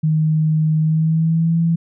sine tone with pitch glide, 156.2 to 166.45 Hz, D#3 to E3, +7 to +17 cents, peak -13 dBFS, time 0.03-1.76 s, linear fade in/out 10 ms, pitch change +110 cents, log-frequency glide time 0.79-1.59 s, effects none

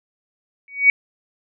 sine tone with exponential growth, 2250 Hz, C#7, 25 cents sharp, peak -5 dBFS, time 0.68-0.9 s, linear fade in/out 1 ms, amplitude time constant 47 ms, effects none

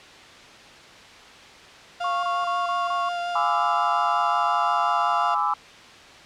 35% pulse tone with vibrato, 698.5 Hz, F5, in tune, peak -24 dBFS, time 2-5.35 s, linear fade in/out 10 ms, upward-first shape triangle, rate 5.6 Hz, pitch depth 12 cents each way
sine tone bursts, 1100 Hz, C#6, 14 cents flat, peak -24 dBFS, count 5, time 2.04-3.09 s, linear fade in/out 5 ms, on 190 ms, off 25 ms
sine chord, E dominant seventh, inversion first, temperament equal with one note detuned, 830.6 / 1006.8 / 1174.7 / 1318.5 Hz, G#5 / B5 / D6 / E6, 0 / +33 / 0 / 0 cents, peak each -26 dBFS, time 3.35-5.54 s, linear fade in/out 5 ms
effects white hiss -45 dBFS RMS until 6.25 s + low-pass 4000 Hz 12 dB/octave

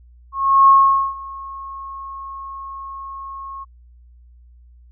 sine tone with ADSR envelope, 1089 Hz, C#6, 31 cents flat, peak -6 dBFS, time 0.32-3.65 s, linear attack 360 ms, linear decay 460 ms, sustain -23 dB, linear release 23 ms, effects added 60 Hz sine -44 dBFS peak until 4.91 s

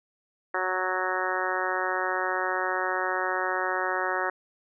harmonic tone, 185 Hz, F#3, in tune, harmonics 2 / 3 / 4 / 5 / 6 / 7 / 8 / 9 / 10, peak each -34 / -34 / -34 / -34 / -34 / -34 / -34 / -34 / -34 dBFS, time 0.54-4.3 s, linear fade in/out 5 ms, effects none

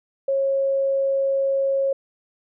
sine tone, 545 Hz, C#5, 29 cents flat, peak -18 dBFS, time 0.28-1.93 s, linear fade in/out 5 ms, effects none

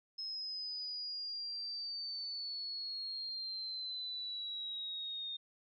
sine exponential sweep, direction down, 5170 to 3670 Hz, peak -39 dBFS, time 0.18-5.37 s, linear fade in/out 10 ms, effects none

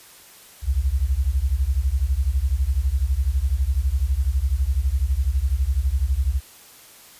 sine beating tone pair, 60.8 / 72.8 Hz, B1 / D2, -26 / -15 cents, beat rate 12 Hz, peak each -21 dBFS, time 0.62-6.41 s, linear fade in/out 50 ms, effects white hiss -47 dBFS RMS until 7.19 s + resampled to 32000 Hz

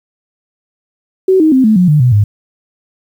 sine tone with pitch steps, 377.8 / 314 / 261 / 217 / 180.37 / 149.93 / 124.63 / 103.6 Hz, F#4 / D#4 / C4 / A3 / F#3 / D3 / B2 / G#2, +36 / +16 / -4 / -24 / -44 / +36 / +16 / -4 cents, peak -5 dBFS, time 1.28-2.24 s, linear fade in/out 5 ms, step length 120 ms, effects 7-bit

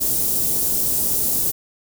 white band-stop noise, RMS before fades -20 dBFS, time 0-1.52 s, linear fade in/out 20 ms, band 410 to 8700 Hz, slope 12 dB/octave, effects none

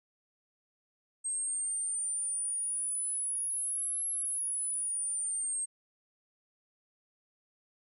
sine exponential two-way sweep, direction up then down, 8372 to 11110 to 8372 Hz, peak -31 dBFS, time 1.24-5.66 s, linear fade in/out 20 ms, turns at 4.08 s, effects none

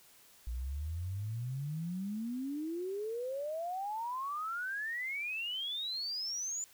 sine exponential sweep, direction up, 57.3 to 7120 Hz, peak -35 dBFS, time 0.47-6.64 s, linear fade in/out 0 ms, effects white hiss -61 dBFS RMS until 6.73 s

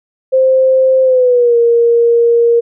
sine tone with pitch glide, 523.3 to 468.9 Hz, C5 to A#4, 0 to +10 cents, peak -6 dBFS, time 0.32-2.61 s, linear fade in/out 20 ms, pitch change -190 cents, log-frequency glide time 1.03-1.57 s, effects none

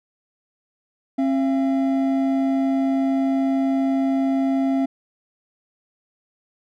triangle tone pair together, 268.7 / 680.2 Hz, C4 / F5, +46 / -46 cents, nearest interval octave + major third, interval 1608 cents, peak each -16 / -25 dBFS, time 1.18-4.86 s, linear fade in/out 10 ms, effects none

